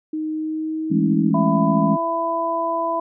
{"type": "tone with pitch glide", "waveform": "sine", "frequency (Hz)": [311.1, 318.7], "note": ["D#4", "D#4"], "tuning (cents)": [0, 42], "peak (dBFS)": -22, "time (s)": [0.13, 1.31], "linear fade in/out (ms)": 5, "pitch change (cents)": 42, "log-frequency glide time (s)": [0.3, 1.09]}
{"type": "chord", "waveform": "sine", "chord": "A major seventh", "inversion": "second", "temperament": "just", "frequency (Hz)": [165, 206.2, 220, 275], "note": ["E3", "G#3", "A3", "C#4"], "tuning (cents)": [2, -12, 0, -14], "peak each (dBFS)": [-21, -20, -24, -21], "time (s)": [0.9, 1.97], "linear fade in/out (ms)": 20}
{"type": "harmonic tone", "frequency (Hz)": 333.1, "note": "E4", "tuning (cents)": 18, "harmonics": [1, 2, 3], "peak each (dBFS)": [-29, -23, -22], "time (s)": [1.34, 3], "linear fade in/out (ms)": 5}
{"effects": []}